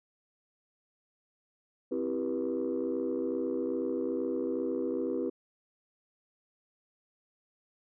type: chord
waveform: sine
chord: C major seventh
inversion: none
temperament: equal with one note detuned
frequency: 261.6 / 329.6 / 392 / 485.7 Hz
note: C4 / E4 / G4 / B4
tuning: 0 / 0 / 0 / -29 cents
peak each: -34 dBFS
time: 1.91-5.3 s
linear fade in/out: 10 ms
effects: tanh soft clip ceiling -23 dBFS